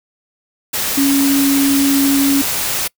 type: tone in noise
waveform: sine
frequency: 277.2 Hz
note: C#4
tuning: in tune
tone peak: -11 dBFS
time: 0.97-2.42 s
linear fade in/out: 10 ms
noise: white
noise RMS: -19 dBFS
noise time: 0.73-2.88 s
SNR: +5 dB
effects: noise-tail reverb RT60 0.1 s tail -25 dB re dry